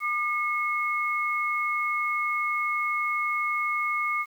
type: tone pair together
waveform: sine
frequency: 1204 / 2176 Hz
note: D6 / C#7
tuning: +43 / -33 cents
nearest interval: minor seventh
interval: 1024 cents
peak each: -27 dBFS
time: 0-4.26 s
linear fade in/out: 50 ms
effects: 9-bit